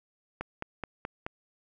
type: click train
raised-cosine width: 0.5 ms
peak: -19 dBFS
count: 5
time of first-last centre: 0.41-1.265 s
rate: 4.68 Hz
effects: none